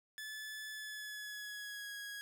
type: tone with pitch glide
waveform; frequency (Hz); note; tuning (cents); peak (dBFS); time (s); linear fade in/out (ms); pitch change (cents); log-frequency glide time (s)
sawtooth; 1731 to 1655.7; A6 to G#6; -29 to -6; -40; 0.18-2.21; 0; -77; 0.7-1.92
effects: none